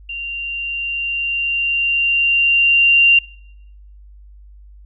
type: tone with level ramp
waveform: sine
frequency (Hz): 2774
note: F7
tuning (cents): -12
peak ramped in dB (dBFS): -24 to -7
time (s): 0.09-3.19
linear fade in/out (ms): 5
effects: noise-tail reverb RT60 0.8 s tail -24 dB re dry + added 50 Hz sine -39 dBFS peak until 4.85 s